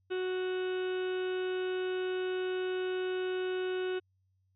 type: harmonic tone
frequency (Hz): 369.6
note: F#4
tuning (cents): -2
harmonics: 1 / 2 / 3 / 4 / 5 / 6 / 7 / 8 / 9 / 10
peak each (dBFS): -31 / -48 / -51 / -43 / -56 / -56 / -50 / -49 / -61 / -54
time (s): 0.1-4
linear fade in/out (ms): 20
effects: added 94 Hz sine -70 dBFS peak until 4.55 s